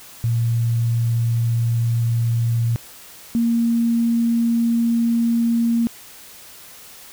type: tone pair in turn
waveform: sine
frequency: 116.54 / 232.5 Hz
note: A#2 / A#3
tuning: 0 / -4 cents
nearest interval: octave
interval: 1196 cents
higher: second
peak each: -16 / -15 dBFS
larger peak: second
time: 0.24-2.76 / 3.35-5.87 s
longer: neither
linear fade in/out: 0 ms
effects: white hiss -42 dBFS RMS until 7.12 s